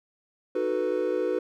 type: chord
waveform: triangle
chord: B dominant seventh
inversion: first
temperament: equal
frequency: 311.1 / 370 / 440 / 493.9 Hz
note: D#4 / F#4 / A4 / B4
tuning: 0 / 0 / 0 / 0 cents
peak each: -31 / -27 / -29 / -26 dBFS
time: 0.55-1.39 s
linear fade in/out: 5 ms
effects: none